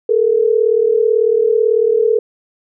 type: tone pair together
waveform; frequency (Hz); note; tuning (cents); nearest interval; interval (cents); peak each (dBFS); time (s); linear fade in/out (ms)
sine; 430 / 468.1; A4 / A#4; -40 / +7; minor second; 147; -13; 0.09-2.19; 5
effects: none